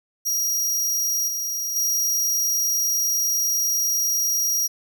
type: tone with level steps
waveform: sawtooth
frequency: 5710 Hz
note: F8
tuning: 37 cents sharp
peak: -18 / -22 / -17 dBFS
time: 0.25-4.68 s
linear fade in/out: 20 ms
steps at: 1.28 / 1.76 s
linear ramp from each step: 2 ms
effects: none